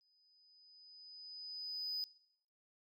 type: tone with exponential growth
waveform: sine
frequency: 4992 Hz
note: D#8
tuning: 5 cents sharp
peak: -34 dBFS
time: 0.01-2.04 s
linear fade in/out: 0 ms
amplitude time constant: 440 ms
effects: noise-tail reverb RT60 0.8 s tail -23 dB re dry + tanh soft clip ceiling -36 dBFS